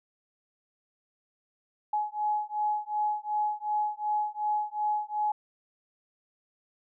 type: beating tone pair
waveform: sine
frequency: 842 / 844.7 Hz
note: G#5 / G#5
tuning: +24 / +29 cents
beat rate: 2.7 Hz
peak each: -30 dBFS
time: 1.93-5.32 s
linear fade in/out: 5 ms
effects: none